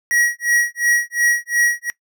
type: tone with tremolo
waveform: square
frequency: 1909 Hz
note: A#6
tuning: 41 cents sharp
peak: -13 dBFS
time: 0.11-1.9 s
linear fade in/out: 0 ms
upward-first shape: sine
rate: 2.8 Hz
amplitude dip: 100%
effects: noise-tail reverb RT60 0.1 s tail -20 dB re dry